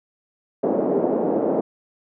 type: band-pass noise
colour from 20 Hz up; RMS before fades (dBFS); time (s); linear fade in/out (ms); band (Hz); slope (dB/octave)
white; -21; 0.63-1.61; 5; 220 to 580; 24
effects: none